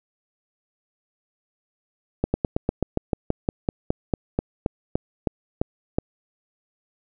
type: slowing click train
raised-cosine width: 2 ms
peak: -7 dBFS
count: 19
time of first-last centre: 2.24-5.985 s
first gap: 100 ms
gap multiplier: 1.08
effects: none